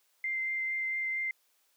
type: tone with vibrato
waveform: sine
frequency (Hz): 2087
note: C7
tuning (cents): -5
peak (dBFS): -30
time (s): 0.24-1.31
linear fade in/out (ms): 2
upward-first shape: triangle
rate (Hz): 4.4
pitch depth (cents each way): 12
effects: white hiss -71 dBFS RMS until 1.76 s + high-pass 400 Hz 12 dB/octave